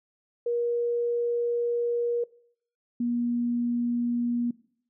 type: tone pair in turn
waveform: sine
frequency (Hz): 475.4 / 239.4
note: A#4 / A#3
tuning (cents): +34 / +46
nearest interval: octave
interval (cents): 1188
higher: first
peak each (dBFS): -24 / -24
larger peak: neither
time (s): 0.46-2.24 / 3-4.51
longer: first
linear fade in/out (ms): 5
effects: noise-tail reverb RT60 0.6 s tail -21 dB re dry